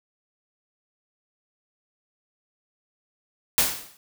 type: noise with exponential decay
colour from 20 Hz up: white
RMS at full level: -17 dBFS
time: 3.58-3.97 s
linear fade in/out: 0 ms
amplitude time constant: 84 ms
effects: none